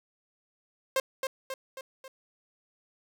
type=tone with echo; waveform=sawtooth; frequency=530 Hz; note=C5; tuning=22 cents sharp; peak=-20 dBFS; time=0.96-1 s; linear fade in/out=2 ms; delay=270 ms; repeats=4; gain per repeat=-5 dB; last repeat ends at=2.08 s; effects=none